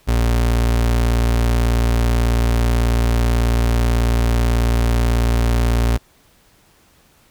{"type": "tone", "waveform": "35% pulse", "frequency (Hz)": 58.27, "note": "A#1", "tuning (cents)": 0, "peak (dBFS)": -12, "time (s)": [0.07, 5.98], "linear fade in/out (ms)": 20, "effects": ["pink hiss -54 dBFS RMS until 7.3 s"]}